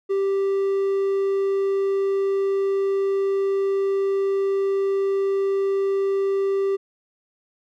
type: tone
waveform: triangle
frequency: 392 Hz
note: G4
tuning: in tune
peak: -17 dBFS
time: 0.09-6.77 s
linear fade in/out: 20 ms
effects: none